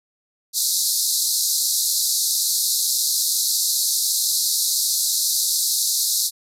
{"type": "band-pass noise", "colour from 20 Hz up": "pink", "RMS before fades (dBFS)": -21, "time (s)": [0.53, 6.31], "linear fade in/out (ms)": 50, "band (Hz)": [3900, 14000], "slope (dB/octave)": 96, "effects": []}